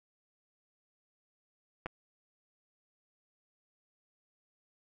clicks, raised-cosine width 0.5 ms, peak -21 / -28 dBFS, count 2, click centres 1.86 / 1.866 s, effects none

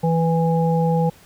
harmonic tone, 164.81 Hz, E3, in tune, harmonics 1 / 3 / 5, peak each -17 / -22 / -24 dBFS, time 0.03-1.1 s, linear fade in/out 10 ms, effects pink hiss -50 dBFS RMS until 1.25 s

